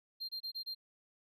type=tone bursts; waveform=triangle; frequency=4186 Hz; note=C8; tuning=in tune; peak=-37 dBFS; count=5; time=0.2-0.749 s; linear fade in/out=20 ms; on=89 ms; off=26 ms; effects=none